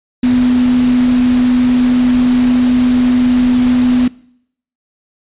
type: tone in noise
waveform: sine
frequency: 248.7 Hz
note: B3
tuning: 12 cents sharp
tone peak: -8 dBFS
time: 0.23-4.08 s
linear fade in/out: 5 ms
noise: pink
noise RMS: -25 dBFS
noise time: 0.23-4.08 s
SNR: +14 dB
effects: noise-tail reverb RT60 0.7 s tail -22 dB re dry + resampled to 8000 Hz